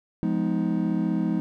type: chord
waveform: triangle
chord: F half-diminished seventh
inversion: none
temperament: just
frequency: 174.61 / 209.5 / 251.4 / 314.3 Hz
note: F3 / Ab3 / Cb4 / Eb4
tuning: 0 / +15 / +31 / +18 cents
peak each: -25 / -25 / -28 / -26 dBFS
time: 0.23-1.4 s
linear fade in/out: 0 ms
effects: none